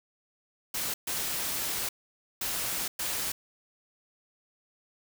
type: noise bursts at uneven times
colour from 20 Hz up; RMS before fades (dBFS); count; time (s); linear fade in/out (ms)
white; -32; 4; 0.74-0.94 / 1.07-1.89 / 2.41-2.88 / 2.99-3.32; 5
effects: none